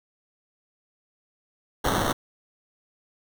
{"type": "noise with sample-and-hold", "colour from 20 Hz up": "white", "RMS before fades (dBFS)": -24, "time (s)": [1.84, 2.13], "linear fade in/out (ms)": 10, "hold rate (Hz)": 2450, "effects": []}